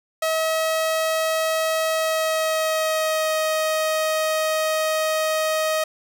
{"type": "tone with pitch glide", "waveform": "sawtooth", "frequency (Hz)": [640, 628.6], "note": ["D#5", "D#5"], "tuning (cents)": [49, 18], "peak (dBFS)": -16, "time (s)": [0.22, 5.84], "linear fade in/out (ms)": 5, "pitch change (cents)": -31, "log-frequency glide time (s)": [1.91, 3.33], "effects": []}